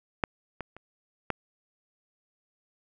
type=clicks; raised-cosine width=0.5 ms; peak=-9 / -20 / -30 / -12 dBFS; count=4; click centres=0.238 / 0.607 / 0.766 / 1.303 s; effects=none